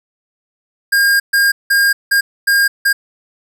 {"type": "tone bursts at uneven times", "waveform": "square", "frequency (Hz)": 1615, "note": "G#6", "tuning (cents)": -49, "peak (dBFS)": -10, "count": 6, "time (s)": [[0.92, 1.2], [1.33, 1.52], [1.7, 1.93], [2.11, 2.21], [2.47, 2.68], [2.85, 2.93]], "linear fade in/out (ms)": 10, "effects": []}